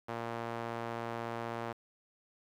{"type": "tone with band-pass filter", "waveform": "sawtooth", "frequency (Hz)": 116.3, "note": "A#2", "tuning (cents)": -4, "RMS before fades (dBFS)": -39, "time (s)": [0.08, 1.73], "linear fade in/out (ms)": 10, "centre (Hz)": 870, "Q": 0.89, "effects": ["10-bit"]}